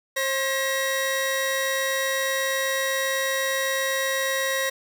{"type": "tone pair together", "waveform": "sawtooth", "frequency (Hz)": [535, 1906.5], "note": ["C5", "A#6"], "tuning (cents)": [38, 38], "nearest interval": "octave + minor seventh", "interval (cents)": 2200, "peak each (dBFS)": -22, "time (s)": [0.16, 4.7], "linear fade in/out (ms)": 10, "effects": []}